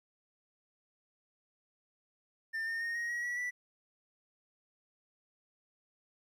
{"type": "tone with pitch steps", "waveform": "triangle", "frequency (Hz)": [1796, 1823.2, 1850.8, 1878.8, 1907.2, 1936.1, 1965.4], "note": ["A6", "A#6", "A#6", "A#6", "A#6", "B6", "B6"], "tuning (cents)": [35, -39, -13, 13, 39, -35, -9], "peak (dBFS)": -32, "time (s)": [2.53, 3.51], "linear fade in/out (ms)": 20, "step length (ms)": 140, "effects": ["12-bit"]}